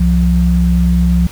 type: tone pair together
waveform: sine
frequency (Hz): 65.41 / 174.52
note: C2 / F3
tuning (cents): 0 / -1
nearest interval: octave + perfect fourth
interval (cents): 1699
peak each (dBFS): -11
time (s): 0-1.27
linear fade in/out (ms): 5
effects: pink hiss -35 dBFS RMS until 1.31 s